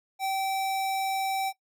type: tone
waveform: square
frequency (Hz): 773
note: G5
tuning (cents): -24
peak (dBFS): -27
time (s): 0.19-1.53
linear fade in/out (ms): 50
effects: noise-tail reverb RT60 0.1 s tail -18 dB re dry